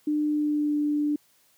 sine tone with pitch glide, 300 to 295.5 Hz, D4 to D4, +37 to +11 cents, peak -22 dBFS, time 0.07-1.16 s, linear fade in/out 5 ms, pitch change -26 cents, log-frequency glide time 0.24-0.77 s, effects white hiss -63 dBFS RMS until 1.57 s + high-pass 60 Hz 12 dB/octave

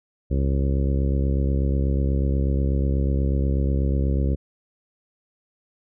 harmonic tone, 68.2 Hz, C#2, 28 cents flat, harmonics 1 / 2 / 3 / 4 / 5 / 6 / 7 / 8, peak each -20 / -26 / -30 / -32 / -34 / -36 / -37 / -38 dBFS, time 0.3-4.36 s, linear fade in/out 20 ms, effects none

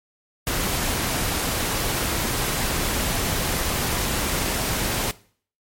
pink noise, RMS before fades -24 dBFS, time 0.47-5.11 s, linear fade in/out 0 ms, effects noise-tail reverb RT60 0.5 s tail -20 dB re dry + MP3 64 kbps

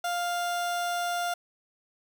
30% pulse tone, 700 Hz, F5, 4 cents sharp, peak -25 dBFS, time 0.04-1.34 s, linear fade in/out 5 ms, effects none

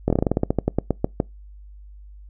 slowing click train, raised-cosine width 2 ms, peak -5 dBFS, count 17, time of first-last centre 0.08-1.202 s, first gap 22 ms, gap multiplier 1.14, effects noise-tail reverb RT60 0.2 s tail -25 dB re dry + added 50 Hz sine -40 dBFS peak until 2.29 s

